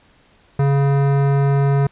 sine tone with hard clipping, 139.5 Hz, C#3, 11 cents sharp, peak -15 dBFS, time 0.59-1.87 s, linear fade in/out 5 ms, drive 17 dB, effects pink hiss -54 dBFS RMS until 1.91 s + resampled to 8000 Hz

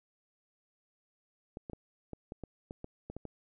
clicks, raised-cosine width 2 ms, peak -28 dBFS, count 11, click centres 1.571 / 1.698 / 1.733 / 2.133 / 2.321 / 2.437 / 2.709 / 2.844 / 3.1 / 3.166 / 3.253 s, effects none

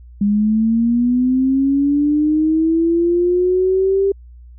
sine linear sweep, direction up, 201.3 to 396.1 Hz, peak -12 dBFS, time 0.21-4.12 s, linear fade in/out 5 ms, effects added 60 Hz sine -37 dBFS peak until 4.58 s

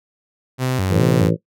sawtooth tone with vibrato, 110.2 Hz, A2, 3 cents sharp, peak -14 dBFS, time 0.58-1.31 s, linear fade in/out 50 ms, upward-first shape square, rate 2.4 Hz, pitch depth 270 cents each way
harmonic tone, 55.4 Hz, A1, 13 cents sharp, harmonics 2 / 3 / 4 / 5 / 6 / 7 / 8 / 9 / 10, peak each -23 / -17 / -27 / -27 / -24 / -28 / -24 / -24 / -28 dBFS, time 0.89-1.37 s, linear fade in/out 50 ms
effects noise-tail reverb RT60 0.1 s tail -17 dB re dry

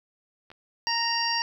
clicks, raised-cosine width 0.3 ms, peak -32 dBFS, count 2, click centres 0.503 / 0.516 s
harmonic tone, 930 Hz, A#5, 4 cents flat, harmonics 1 / 2 / 3 / 5 / 6, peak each -29 / -31 / -34 / -29 / -30 dBFS, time 0.87-1.42 s, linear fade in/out 0 ms
effects 10-bit

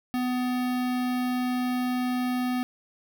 square tone with notch filter, 250.1 Hz, B3, 22 cents sharp, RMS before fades -27 dBFS, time 0.14-2.63 s, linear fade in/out 0 ms, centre 7300 Hz, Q 0.99, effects none

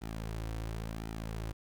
sawtooth tone with flanger, 55 Hz, A1, in tune, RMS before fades -39 dBFS, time 0.01-1.53 s, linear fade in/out 20 ms, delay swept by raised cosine 1.8 to 4.9 ms, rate 0.94 Hz, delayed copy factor -0.6, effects 11-bit

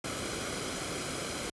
pink noise with comb filter, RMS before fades -36 dBFS, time 0.04-1.5 s, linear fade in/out 5 ms, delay 1.1 ms, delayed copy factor -0.5, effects high-pass 60 Hz 12 dB/octave + resampled to 24000 Hz

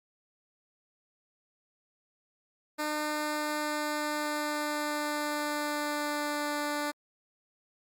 10% pulse tone with pitch glide, 302.1 to 294.2 Hz, D4 to D4, +49 to +3 cents, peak -22 dBFS, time 2.78-6.92 s, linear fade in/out 20 ms, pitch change -46 cents, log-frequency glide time 2.9-6.59 s, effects Opus 48 kbps

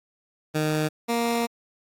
15% pulse tone pair in turn, 154.1 / 234.3 Hz, D#3 / A#3, -16 / +9 cents, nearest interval perfect fifth, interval 725 cents, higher second, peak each -16 dBFS, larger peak neither, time 0.54-0.89 / 1.08-1.47 s, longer second, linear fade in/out 20 ms, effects AAC 48 kbps

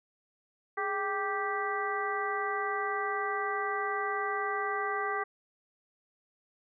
harmonic tone with a mistuned harmonic, 392 Hz, G4, in tune, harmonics 1 / 2 / 3 / 4 / 5, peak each -36 / -36 / -34 / -38 / -37 dBFS, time 0.77-5.24 s, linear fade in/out 10 ms, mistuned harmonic 1, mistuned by +100 cents, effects none

